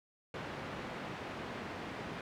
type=band-pass noise; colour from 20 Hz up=pink; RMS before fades=-43 dBFS; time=0.34-2.21 s; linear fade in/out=2 ms; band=130 to 2400 Hz; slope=12 dB/octave; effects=none